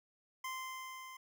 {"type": "tone with level ramp", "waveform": "25% pulse", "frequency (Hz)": 1040, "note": "C6", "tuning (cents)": -11, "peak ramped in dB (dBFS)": [-35, -45], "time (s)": [0.44, 1.17], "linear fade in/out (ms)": 5, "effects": []}